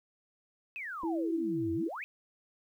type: exponential two-way sweep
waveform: sine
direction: down then up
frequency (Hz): 2637 to 83.7 to 2637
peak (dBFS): -37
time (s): 0.76-2.04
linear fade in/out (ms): 0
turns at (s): 1.73
type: tone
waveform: sine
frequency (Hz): 329.6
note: E4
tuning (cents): 0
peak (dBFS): -30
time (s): 1.03-1.89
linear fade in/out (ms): 20
type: clicks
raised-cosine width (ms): 2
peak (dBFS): -35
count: 2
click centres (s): 1.033 / 1.037
effects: 11-bit